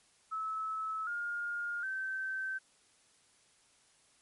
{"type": "tone with pitch steps", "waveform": "sine", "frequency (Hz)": [1300, 1417.7, 1546], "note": ["E6", "F6", "G6"], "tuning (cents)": [-24, 26, -24], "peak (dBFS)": -34, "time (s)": [0.31, 2.59], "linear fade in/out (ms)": 20, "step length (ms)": 760, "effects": ["white hiss -67 dBFS RMS until 4.21 s", "MP3 48 kbps"]}